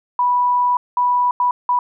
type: tone bursts at uneven times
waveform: sine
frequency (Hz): 983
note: B5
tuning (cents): -8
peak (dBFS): -13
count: 4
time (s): 0.19-0.77 / 0.97-1.31 / 1.4-1.51 / 1.69-1.79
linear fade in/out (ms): 2
effects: none